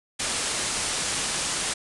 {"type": "low-pass noise", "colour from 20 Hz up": "white", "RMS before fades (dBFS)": -28, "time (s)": [0.19, 1.74], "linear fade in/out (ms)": 10, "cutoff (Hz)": 10000, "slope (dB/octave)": 96, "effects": []}